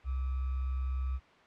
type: tone with sample-and-hold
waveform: sine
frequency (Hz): 65.41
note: C2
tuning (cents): 0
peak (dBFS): -30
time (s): 0.04-1.2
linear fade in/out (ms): 50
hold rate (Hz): 1225
effects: white hiss -58 dBFS RMS until 1.46 s + low-pass 2000 Hz 12 dB/octave